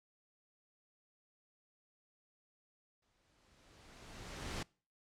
pink noise with exponential growth, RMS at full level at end -40 dBFS, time 3.02-4.63 s, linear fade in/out 5 ms, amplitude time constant 350 ms, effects noise-tail reverb RT60 0.4 s tail -25 dB re dry + low-pass 7000 Hz 12 dB/octave

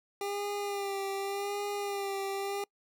25% pulse tone with vibrato, 400 Hz, G4, 35 cents sharp, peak -29 dBFS, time 0.21-2.64 s, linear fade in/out 2 ms, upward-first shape sine, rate 0.86 Hz, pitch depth 35 cents each way, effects noise-tail reverb RT60 0.1 s tail -26 dB re dry

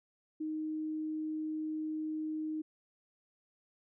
sine tone, 311.1 Hz, D#4, in tune, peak -34 dBFS, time 0.4-2.62 s, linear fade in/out 10 ms, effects none

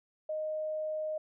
sine tone, 620 Hz, D#5, 6 cents flat, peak -32 dBFS, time 0.29-1.18 s, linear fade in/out 5 ms, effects none

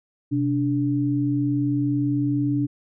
sine tone pair together, 127.84 / 290 Hz, C3 / D4, -40 / -22 cents, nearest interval octave + major second, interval 1418 cents, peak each -24 / -21 dBFS, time 0.31-2.67 s, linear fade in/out 20 ms, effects none

